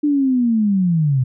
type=linear sweep; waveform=sine; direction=down; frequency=299.7 to 123.47 Hz; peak=-13 dBFS; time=0.03-1.24 s; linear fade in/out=10 ms; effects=none

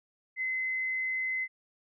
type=tone; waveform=sine; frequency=2047 Hz; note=C7; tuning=38 cents flat; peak=-29 dBFS; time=0.36-1.48 s; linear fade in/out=50 ms; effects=none

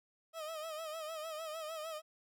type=tone with vibrato; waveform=30% pulse; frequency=632 Hz; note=D#5; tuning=27 cents sharp; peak=-38 dBFS; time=0.33-2.02 s; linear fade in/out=50 ms; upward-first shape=sine; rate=6.6 Hz; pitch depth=71 cents each way; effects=none

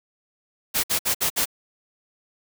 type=noise bursts; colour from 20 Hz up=white; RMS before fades=-22 dBFS; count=5; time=0.74-1.457 s; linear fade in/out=20 ms; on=97 ms; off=58 ms; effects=none

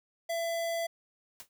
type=tone; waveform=square; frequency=670 Hz; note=E5; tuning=28 cents sharp; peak=-31 dBFS; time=0.29-0.87 s; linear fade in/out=10 ms
type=noise with exponential decay; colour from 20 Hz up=white; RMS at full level=-41 dBFS; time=1.4-1.49 s; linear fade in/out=0 ms; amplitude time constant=18 ms
effects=none

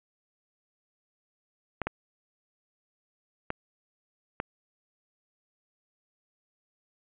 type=clicks; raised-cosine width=0.5 ms; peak=-15 dBFS; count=4; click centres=1.817 / 1.87 / 3.504 / 4.401 s; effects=resampled to 8000 Hz + 7-bit

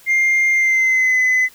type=tone with pitch glide; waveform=sine; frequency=2110 to 2021 Hz; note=C7 to B6; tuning=+14 to +39 cents; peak=-10 dBFS; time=0.06-1.49 s; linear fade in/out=50 ms; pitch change=-75 cents; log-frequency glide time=0.52-1.19 s; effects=tanh soft clip ceiling -11 dBFS + white hiss -47 dBFS RMS until 1.54 s

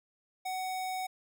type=tone; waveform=square; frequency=747 Hz; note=F#5; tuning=16 cents sharp; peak=-34 dBFS; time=0.45-1.07 s; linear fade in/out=10 ms; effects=none

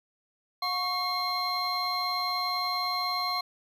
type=tone cluster; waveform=triangle; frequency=722 / 1105 / 2156 / 4158 Hz; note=F#5 / C#6 / C#7 / C8; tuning=-43 / -6 / -49 / -12 cents; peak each=-33 / -29 / -37 / -30 dBFS; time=0.62-3.41 s; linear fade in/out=5 ms; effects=none

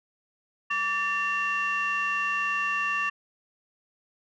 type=tone cluster; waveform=sine; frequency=1154 / 1782 / 2741 Hz; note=D6 / A6 / F7; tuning=-31 / +22 / -33 cents; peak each=-28 dBFS; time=0.7-3.1 s; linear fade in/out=10 ms; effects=tanh soft clip ceiling -19 dBFS

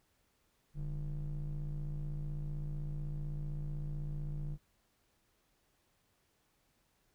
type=ring-modulated tone; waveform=triangle; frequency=87.3 Hz; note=F2; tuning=in tune; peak=-31 dBFS; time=0.74-4.58 s; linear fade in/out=50 ms; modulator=59.4 Hz; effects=pink hiss -75 dBFS RMS until 7.14 s

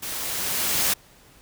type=noise with level ramp; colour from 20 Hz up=white; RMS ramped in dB=-32 to -21 dBFS; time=0.02-0.94 s; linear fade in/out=10 ms; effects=pink hiss -53 dBFS RMS until 1.41 s

